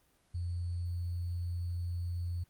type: tone with sample-and-hold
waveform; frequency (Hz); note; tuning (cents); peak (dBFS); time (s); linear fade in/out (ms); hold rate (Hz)
sine; 87.31; F2; 0; -33; 0.34-2.44; 10; 4410
effects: pink hiss -70 dBFS RMS until 2.49 s + Opus 24 kbps